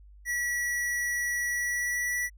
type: tone with pitch glide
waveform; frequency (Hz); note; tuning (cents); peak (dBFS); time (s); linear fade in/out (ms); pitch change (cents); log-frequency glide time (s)
square; 1938 to 1953.7; B6 to B6; -33 to -19; -28; 0.25-2.3; 50; +14; 1.49-2.18
effects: added 50 Hz sine -49 dBFS peak until 2.37 s